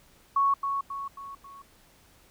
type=tone with echo; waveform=sine; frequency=1108.7 Hz; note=C#6; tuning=in tune; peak=-20 dBFS; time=0.36-0.54 s; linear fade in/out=5 ms; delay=270 ms; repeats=4; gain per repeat=-6 dB; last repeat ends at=1.62 s; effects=pink hiss -59 dBFS RMS until 2.3 s